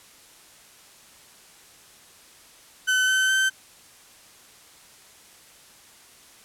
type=tone with pitch steps; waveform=35% pulse; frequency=1517 / 1531.1 / 1545.3 Hz; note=F#6 / G6 / G6; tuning=+43 / -41 / -25 cents; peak=-17 dBFS; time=2.87-3.5 s; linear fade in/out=20 ms; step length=210 ms; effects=white hiss -51 dBFS RMS until 6.44 s + low-pass 11000 Hz 12 dB/octave